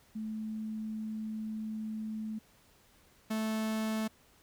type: tone pair in turn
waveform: sine / 45% pulse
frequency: 217.6 / 219 Hz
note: A3 / A3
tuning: -19 / -8 cents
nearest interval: unison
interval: 11 cents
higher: second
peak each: -35 / -31 dBFS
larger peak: second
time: 0.15-2.39 / 3.3-4.08 s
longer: first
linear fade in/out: 10 ms
effects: pink hiss -64 dBFS RMS until 4.42 s